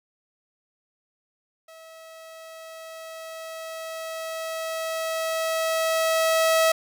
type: tone with level ramp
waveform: sawtooth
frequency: 647 Hz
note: E5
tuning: 32 cents flat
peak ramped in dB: -41 to -13 dBFS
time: 1.68-6.72 s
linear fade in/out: 5 ms
effects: none